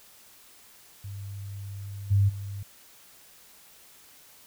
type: tone with level steps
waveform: sine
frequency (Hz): 99.6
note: G2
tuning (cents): +28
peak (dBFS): -35 / -18 / -33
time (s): 1.04-2.63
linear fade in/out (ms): 5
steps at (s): 2.1 / 2.28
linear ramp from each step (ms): 20
effects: white hiss -54 dBFS RMS until 4.46 s